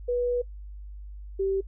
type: tone pair in turn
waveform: sine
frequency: 488.1 / 388.1 Hz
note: B4 / G4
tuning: -20 / -17 cents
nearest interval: major third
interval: 397 cents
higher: first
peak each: -23 dBFS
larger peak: neither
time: 0.08-0.42 / 1.39-1.61 s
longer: first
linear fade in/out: 10 ms
effects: noise-tail reverb RT60 0.1 s tail -21 dB re dry + added 50 Hz sine -38 dBFS peak until 1.67 s